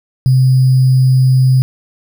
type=tone with sample-and-hold; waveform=sine; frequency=130 Hz; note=C3; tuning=11 cents flat; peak=-6 dBFS; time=0.26-1.62 s; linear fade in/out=0 ms; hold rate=4900 Hz; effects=none